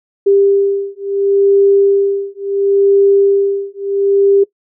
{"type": "beating tone pair", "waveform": "sine", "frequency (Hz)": [396.8, 397.52], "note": ["G4", "G4"], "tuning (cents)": [21, 24], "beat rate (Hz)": 0.72, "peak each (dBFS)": -12, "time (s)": [0.26, 4.44], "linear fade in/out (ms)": 10, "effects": ["noise-tail reverb RT60 0.1 s tail -20 dB re dry"]}